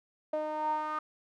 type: tone with band-pass filter sweep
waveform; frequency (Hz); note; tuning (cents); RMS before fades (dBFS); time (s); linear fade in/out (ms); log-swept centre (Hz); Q
sawtooth; 306.7; D#4; -25; -33; 0.33-0.99; 5; 660 to 1200; 8.5
effects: none